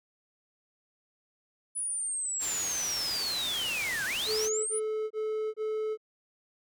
sine linear two-way sweep, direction down then up, 9956 to 1480 to 9956 Hz, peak -30 dBFS, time 1.75-4.8 s, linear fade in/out 20 ms, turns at 4.05 s
white low-pass noise, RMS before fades -38 dBFS, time 2.39-4.5 s, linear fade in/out 50 ms, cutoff 9000 Hz, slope 12 dB/octave
triangle tone bursts, 433.3 Hz, A4, 27 cents flat, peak -27 dBFS, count 4, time 4.26-5.975 s, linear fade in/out 50 ms, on 410 ms, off 25 ms
effects none

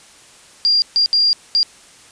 sine tone bursts at uneven times, 4787 Hz, D8, 32 cents sharp, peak -11 dBFS, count 4, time 0.65-0.82 / 0.96-1.06 / 1.13-1.33 / 1.55-1.63 s, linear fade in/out 0 ms, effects white hiss -45 dBFS RMS until 2.11 s + resampled to 22050 Hz

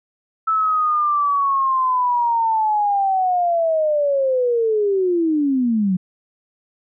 sine linear sweep, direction down, 1316 to 177.7 Hz, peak -15 dBFS, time 0.47-5.97 s, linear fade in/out 10 ms, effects none

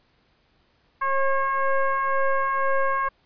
sine tone with frequency modulation, 541 Hz, C#5, 42 cents flat, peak -19 dBFS, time 1.01-3.09 s, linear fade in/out 10 ms, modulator 542 Hz, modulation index 1.9, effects pink hiss -64 dBFS RMS until 3.25 s + resampled to 11025 Hz

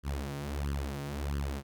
sawtooth tone with flanger, 70.6 Hz, C#2, 32 cents sharp, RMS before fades -35 dBFS, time 0.03-1.63 s, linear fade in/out 50 ms, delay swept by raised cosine 0.63 to 6.53 ms, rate 1.5 Hz, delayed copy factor +1, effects none

